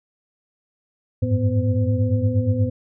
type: tone cluster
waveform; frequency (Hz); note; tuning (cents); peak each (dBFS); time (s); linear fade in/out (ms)
sine; 92.1 / 99.9 / 108.5 / 249.6 / 511; F#2 / G2 / A2 / B3 / C5; -7 / +33 / -24 / +19 / -41; -28 / -22 / -20 / -25 / -28; 1.22-2.7; 10
effects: none